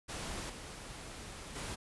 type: noise with level steps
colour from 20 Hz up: pink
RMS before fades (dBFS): -41 / -47 / -41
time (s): 0.08-1.76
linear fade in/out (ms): 20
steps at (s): 0.49 / 1.55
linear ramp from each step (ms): 10
effects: resampled to 24000 Hz